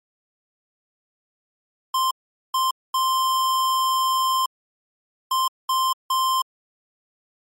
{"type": "tone bursts at uneven times", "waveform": "square", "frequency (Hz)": 1046.5, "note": "C6", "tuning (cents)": 0, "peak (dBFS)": -19, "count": 6, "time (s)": [[1.94, 2.11], [2.54, 2.71], [2.94, 4.46], [5.31, 5.48], [5.69, 5.93], [6.1, 6.42]], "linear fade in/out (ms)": 5, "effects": ["MP3 64 kbps"]}